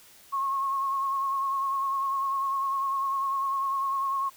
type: tone with vibrato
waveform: sine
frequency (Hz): 1088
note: C#6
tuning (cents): -33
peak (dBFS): -25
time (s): 0.32-4.3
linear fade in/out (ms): 20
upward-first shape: sine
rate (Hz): 10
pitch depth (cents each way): 33
effects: white hiss -54 dBFS RMS until 4.36 s